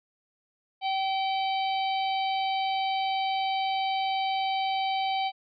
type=harmonic tone; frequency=771 Hz; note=G5; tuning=29 cents flat; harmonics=1 / 3 / 4 / 5 / 6; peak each=-26 / -36 / -36 / -40 / -43 dBFS; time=0.81-5.32 s; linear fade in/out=50 ms; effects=none